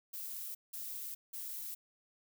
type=noise bursts; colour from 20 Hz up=violet; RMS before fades=-43 dBFS; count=3; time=0.13-1.75 s; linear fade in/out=10 ms; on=420 ms; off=180 ms; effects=none